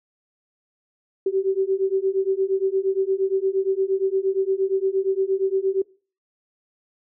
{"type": "beating tone pair", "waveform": "sine", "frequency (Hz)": [380.6, 389.2], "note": ["F#4", "G4"], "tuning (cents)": [49, -12], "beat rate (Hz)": 8.6, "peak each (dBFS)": -22, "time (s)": [1.26, 5.82], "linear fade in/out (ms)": 5, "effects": ["noise-tail reverb RT60 0.4 s tail -23 dB re dry"]}